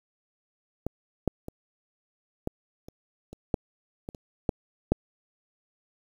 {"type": "clicks", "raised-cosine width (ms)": 2, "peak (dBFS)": [-16, -10, -23, -15, -30, -29, -10, -22, -29, -10, -7], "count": 11, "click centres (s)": [0.866, 1.277, 1.484, 2.474, 2.885, 3.33, 3.542, 4.089, 4.148, 4.492, 4.92], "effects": ["8-bit"]}